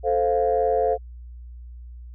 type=chord; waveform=sine; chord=F major; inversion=first; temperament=equal; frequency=440 / 523.3 / 698.5 Hz; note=A4 / C5 / F5; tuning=0 / 0 / 0 cents; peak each=-22 dBFS; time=0.03-0.98 s; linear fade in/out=50 ms; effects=tanh soft clip ceiling -10 dBFS + added 60 Hz sine -37 dBFS peak until 2.14 s